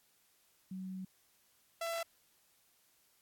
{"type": "tone pair in turn", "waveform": ["sine", "sawtooth"], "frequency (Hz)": [187.8, 669.2], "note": ["F#3", "E5"], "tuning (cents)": [26, 26], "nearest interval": "octave + minor seventh", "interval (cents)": 2200, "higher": "second", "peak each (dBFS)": [-40, -32], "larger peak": "second", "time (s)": [[0.71, 1.05], [1.81, 2.03]], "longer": "first", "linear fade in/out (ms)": 5, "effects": ["white hiss -71 dBFS RMS until 3.21 s", "AAC 64 kbps"]}